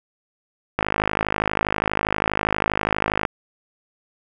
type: click train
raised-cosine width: 0.5 ms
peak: -4 dBFS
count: 130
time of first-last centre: 0.79-3.252 s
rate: 52.4 Hz
effects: none